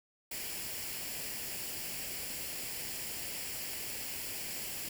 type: noise with comb filter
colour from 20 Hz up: white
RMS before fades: -40 dBFS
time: 0.31-4.89 s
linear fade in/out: 5 ms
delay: 0.4 ms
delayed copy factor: +0.55
effects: none